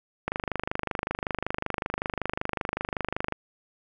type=click train; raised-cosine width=0.5 ms; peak=-12 dBFS; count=78; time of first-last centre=0.28-3.323 s; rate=25.3 Hz; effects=none